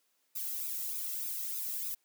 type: noise with flanger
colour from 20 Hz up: violet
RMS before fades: -37 dBFS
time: 0.35-1.95 s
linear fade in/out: 10 ms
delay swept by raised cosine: 0.79 to 1.56 ms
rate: 3.3 Hz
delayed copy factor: +0.9
effects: white hiss -75 dBFS RMS until 2.04 s + high-pass 200 Hz 12 dB/octave